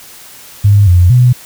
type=tone with pitch steps; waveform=sine; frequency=101.7 / 88.6 / 124.1 Hz; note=G#2 / F2 / B2; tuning=-36 / +25 / +9 cents; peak=-3 dBFS; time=0.64-1.33 s; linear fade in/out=10 ms; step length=230 ms; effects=white hiss -35 dBFS RMS until 1.45 s